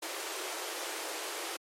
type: high-pass noise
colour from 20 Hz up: pink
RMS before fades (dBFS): -38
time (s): 0.02-1.57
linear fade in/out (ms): 10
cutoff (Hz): 320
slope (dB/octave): 96
effects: low-pass 12000 Hz 12 dB/octave + MP3 64 kbps